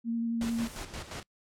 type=tone with vibrato; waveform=sine; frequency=231.3 Hz; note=A#3; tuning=13 cents flat; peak=-28 dBFS; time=0.04-0.69 s; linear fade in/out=50 ms; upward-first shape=square; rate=11 Hz; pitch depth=9 cents each way
type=noise with tremolo; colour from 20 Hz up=pink; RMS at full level=-39 dBFS; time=0.41-1.23 s; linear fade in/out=2 ms; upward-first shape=square; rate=5.7 Hz; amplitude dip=60%
type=noise; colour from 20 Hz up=violet; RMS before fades=-41 dBFS; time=0.42-0.84 s; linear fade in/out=5 ms
effects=noise-tail reverb RT60 0.1 s tail -25 dB re dry + low-pass 8000 Hz 12 dB/octave